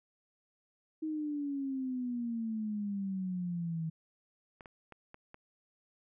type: exponential sweep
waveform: sine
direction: down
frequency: 316.6 to 159.3 Hz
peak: -33 dBFS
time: 1.02-3.9 s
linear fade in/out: 10 ms
type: clicks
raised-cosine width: 0.5 ms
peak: -34 dBFS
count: 5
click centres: 4.608 / 4.658 / 4.923 / 5.144 / 5.344 s
effects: none